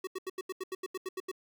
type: tone bursts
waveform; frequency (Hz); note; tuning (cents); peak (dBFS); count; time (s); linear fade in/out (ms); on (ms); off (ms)
square; 375.3; F#4; +25; -35; 12; 0.04-1.315; 5; 32; 81
effects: 11-bit